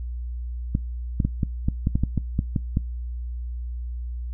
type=clicks; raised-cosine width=5 ms; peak=-9 dBFS; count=12; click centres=0.751 / 1.202 / 1.25 / 1.432 / 1.685 / 1.871 / 1.955 / 2.036 / 2.177 / 2.391 / 2.562 / 2.771 s; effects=noise-tail reverb RT60 0.2 s tail -23 dB re dry + added 60 Hz sine -28 dBFS peak until 4.33 s